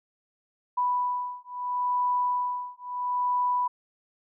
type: beating tone pair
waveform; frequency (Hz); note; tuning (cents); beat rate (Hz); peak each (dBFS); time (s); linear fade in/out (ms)
sine; 987.8 / 988.55; B5 / B5; 0 / +1; 0.75; -28; 0.77-3.68; 10
effects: none